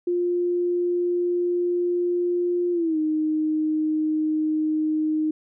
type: tone with pitch glide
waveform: sine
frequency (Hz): 352.1 to 310.1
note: F4 to D#4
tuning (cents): +14 to -6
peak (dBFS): -20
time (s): 0.07-5.31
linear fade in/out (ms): 5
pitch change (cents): -220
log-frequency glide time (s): 2.72-2.98
effects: none